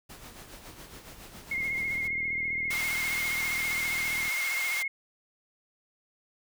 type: noise with tremolo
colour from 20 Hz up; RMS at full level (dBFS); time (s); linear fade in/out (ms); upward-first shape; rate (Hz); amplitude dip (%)
pink; -45; 0.09-2.08; 10; sine; 7.2; 50
type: tone with vibrato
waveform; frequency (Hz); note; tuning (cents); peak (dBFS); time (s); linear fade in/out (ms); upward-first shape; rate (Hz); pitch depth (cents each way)
sine; 2140; C7; +38; -28; 1.51-4.88; 5; sine; 15; 39
type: click train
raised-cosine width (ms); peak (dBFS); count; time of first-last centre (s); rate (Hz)
3; -33; 109; 1.58-4.28; 40
type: high-pass noise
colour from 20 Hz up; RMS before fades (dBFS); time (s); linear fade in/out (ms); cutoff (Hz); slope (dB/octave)
pink; -36; 2.7-4.83; 10; 1200; 12
effects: none